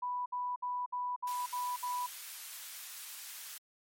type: tone bursts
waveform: sine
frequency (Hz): 987.8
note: B5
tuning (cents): 0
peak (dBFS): -33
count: 7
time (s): 0.02-2.066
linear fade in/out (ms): 10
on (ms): 240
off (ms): 61
type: high-pass noise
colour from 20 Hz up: white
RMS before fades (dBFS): -46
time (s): 1.27-3.58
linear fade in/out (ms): 5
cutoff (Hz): 1200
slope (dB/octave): 12
effects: MP3 64 kbps